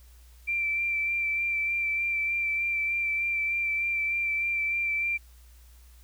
sine tone with vibrato, 2349 Hz, D7, in tune, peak -25 dBFS, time 0.47-5.18 s, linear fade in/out 20 ms, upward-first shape sine, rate 3.3 Hz, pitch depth 19 cents each way, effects added 60 Hz sine -50 dBFS peak until 6.03 s + white hiss -61 dBFS RMS until 6.03 s

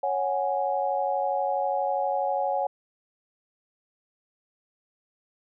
sine chord, C# suspended fourth, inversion none, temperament just, 554.4 / 739.2 / 831.5 Hz, C#5 / F#5 / G#5, 0 / -2 / +2 cents, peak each -28 dBFS, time 0.03-2.67 s, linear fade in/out 5 ms, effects none

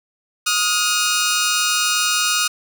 10% pulse tone pair together, 1251 / 1428.7 Hz, D#6 / F6, +9 / +39 cents, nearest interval major second, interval 230 cents, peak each -11 dBFS, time 0.46-2.48 s, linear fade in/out 10 ms, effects none

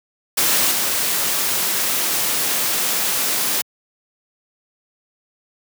white noise with level steps, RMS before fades -17 / -20 dBFS, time 0.37-3.62 s, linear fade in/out 10 ms, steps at 0.71 s, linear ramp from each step 5 ms, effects high-pass 150 Hz 12 dB/octave

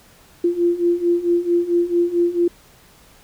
sine beating tone pair, 343.6 / 348.1 Hz, F4 / F4, -28 / -6 cents, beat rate 4.5 Hz, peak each -20 / -17 dBFS, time 0.44-2.48 s, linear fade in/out 5 ms, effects pink hiss -50 dBFS RMS until 3.23 s

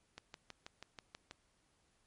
click train, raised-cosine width 0.2 ms, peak -30 dBFS, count 8, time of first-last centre 0.18-1.311 s, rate 6.19 Hz, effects pink hiss -75 dBFS RMS until 2.06 s + MP3 48 kbps

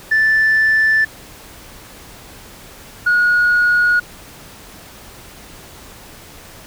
sine tone pair in turn, 1760 / 1447.6 Hz, A6 / F#6, 0 / -38 cents, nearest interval minor third, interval 338 cents, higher first, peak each -9 dBFS, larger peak neither, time 0.11-1.05 / 3.06-4 s, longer neither, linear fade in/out 10 ms, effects tanh soft clip ceiling -8 dBFS + pink hiss -39 dBFS RMS until 6.66 s

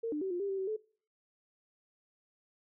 sine tone with pitch steps, 457.4 / 299.3 / 382.2 / 353 / 399.1 / 387.9 / 381.1 / 432.6 Hz, A#4 / D4 / G4 / F4 / G4 / G4 / G4 / A4, -33 / +33 / -44 / +19 / +31 / -18 / -49 / -29 cents, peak -32 dBFS, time 0.03-0.766 s, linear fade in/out 10 ms, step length 92 ms, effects noise-tail reverb RT60 0.5 s tail -24 dB re dry

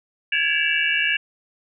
sine tone cluster, 1648 / 1709 / 2303 / 2699 / 2857 Hz, G#6 / G#6 / D7 / E7 / F7, -14 / +49 / -34 / +40 / +39 cents, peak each -25 / -26 / -25 / -23 / -25 dBFS, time 0.32-1.17 s, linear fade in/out 5 ms, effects none

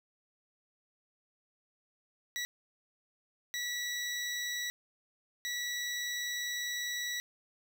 20% pulse tone bursts at uneven times, 1945 Hz, B6, 27 cents flat, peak -29 dBFS, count 3, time 2.36-2.45 / 3.54-4.7 / 5.45-7.2 s, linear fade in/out 0 ms, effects none

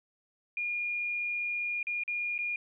sine tone with dropouts, 2425 Hz, D#7, 45 cents flat, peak -30 dBFS, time 0.57-2.56 s, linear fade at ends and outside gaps 2 ms, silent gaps 1.829-1.869 / 2.036-2.078 / 2.38-2.388 s, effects none

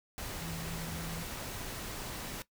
sine tone in noise, 164.81 Hz, E3, in tune, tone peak -40 dBFS, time 0.41-1.23 s, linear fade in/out 0 ms, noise pink, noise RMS -41 dBFS, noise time 0.18-2.42 s, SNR -2 dB, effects noise-tail reverb RT60 0.1 s tail -17 dB re dry

